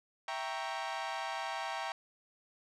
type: chord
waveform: sawtooth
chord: E diminished seventh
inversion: none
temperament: equal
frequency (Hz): 659.3 / 784 / 932.3 / 1108.7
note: E5 / G5 / Bb5 / Db6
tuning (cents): 0 / 0 / 0 / 0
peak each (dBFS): -39 / -36 / -37 / -40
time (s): 0.28-1.92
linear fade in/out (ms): 2
effects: low-pass 5000 Hz 12 dB/octave